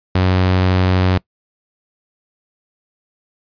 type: tone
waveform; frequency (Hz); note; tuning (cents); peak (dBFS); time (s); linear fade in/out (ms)
sawtooth; 92.4; F#2; -2; -8; 0.15-1.18; 5
effects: noise-tail reverb RT60 0.1 s tail -23 dB re dry + resampled to 11025 Hz